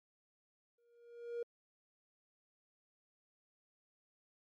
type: tone with exponential growth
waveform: triangle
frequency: 472.9 Hz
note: A#4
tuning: 25 cents sharp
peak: -33 dBFS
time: 0.78-1.43 s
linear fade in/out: 5 ms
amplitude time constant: 140 ms
effects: tanh soft clip ceiling -32 dBFS + Opus 48 kbps